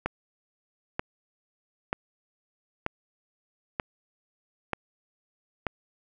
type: click train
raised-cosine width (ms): 0.5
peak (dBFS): -12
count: 7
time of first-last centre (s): 0.06-5.667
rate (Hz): 1.07
effects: none